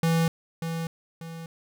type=tone with echo; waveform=square; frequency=164.81 Hz; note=E3; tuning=in tune; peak=-21 dBFS; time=0.03-0.28 s; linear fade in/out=2 ms; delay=590 ms; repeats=2; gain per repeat=-8 dB; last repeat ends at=1.46 s; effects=none